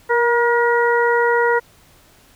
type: harmonic tone with a mistuned harmonic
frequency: 477 Hz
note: A#4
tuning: 40 cents sharp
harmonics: 1 / 2 / 3 / 4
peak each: -16 / -19 / -21 / -22 dBFS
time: 0.09-1.6 s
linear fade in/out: 20 ms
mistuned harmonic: 1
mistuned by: -18 cents
effects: pink hiss -51 dBFS RMS until 2.35 s